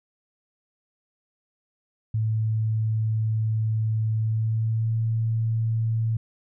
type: tone with pitch glide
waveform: sine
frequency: 110 to 112.51 Hz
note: A2 to A2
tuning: 0 to +39 cents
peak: -21 dBFS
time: 2.14-6.17 s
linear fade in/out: 5 ms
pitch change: +39 cents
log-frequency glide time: 4.16-4.94 s
effects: none